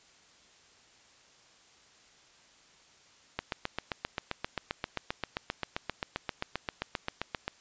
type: click train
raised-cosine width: 0.3 ms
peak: -15 dBFS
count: 32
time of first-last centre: 3.39-7.48 s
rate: 7.58 Hz
effects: white hiss -60 dBFS RMS until 7.6 s + resampled to 16000 Hz